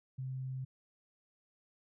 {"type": "tone", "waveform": "sine", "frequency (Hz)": 130.81, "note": "C3", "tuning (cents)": 0, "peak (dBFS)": -37, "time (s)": [0.18, 0.65], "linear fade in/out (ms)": 10, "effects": []}